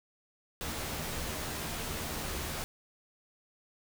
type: noise with comb filter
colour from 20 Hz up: pink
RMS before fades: -37 dBFS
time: 0.61-2.64 s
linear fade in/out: 0 ms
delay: 13 ms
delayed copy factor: +0.5
effects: none